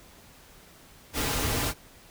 pink noise with comb filter, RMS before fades -28 dBFS, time 1.13-1.74 s, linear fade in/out 50 ms, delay 5.4 ms, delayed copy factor -0.55, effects pink hiss -53 dBFS RMS until 2.1 s

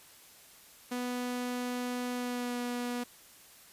sawtooth tone with pitch glide, 246.9 to 243.6 Hz, B3 to B3, 0 to -24 cents, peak -29 dBFS, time 0.91-3.04 s, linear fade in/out 10 ms, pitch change -24 cents, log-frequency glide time 2.13-2.58 s, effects white hiss -56 dBFS RMS until 3.72 s + resampled to 32000 Hz

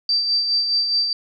sine tone with tremolo, 4666 Hz, D8, 12 cents flat, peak -15 dBFS, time 0.09-1.13 s, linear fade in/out 2 ms, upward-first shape sine, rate 4.8 Hz, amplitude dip 45%, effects none

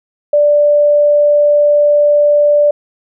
sine tone, 587.3 Hz, D5, in tune, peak -6 dBFS, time 0.33-2.71 s, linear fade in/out 5 ms, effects none

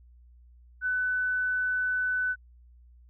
sine tone, 1500 Hz, F#6, 23 cents sharp, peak -25 dBFS, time 0.81-2.36 s, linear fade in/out 50 ms, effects added 60 Hz sine -52 dBFS peak until 3.09 s

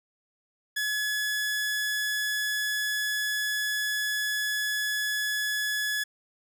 sawtooth tone, 1700 Hz, G#6, 40 cents sharp, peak -23 dBFS, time 0.76-6.04 s, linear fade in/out 10 ms, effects none

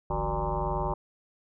sine tone with frequency modulation, 480 Hz, B4, 49 cents flat, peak -26 dBFS, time 0.1-0.94 s, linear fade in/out 5 ms, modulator 109 Hz, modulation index 5.1, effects none

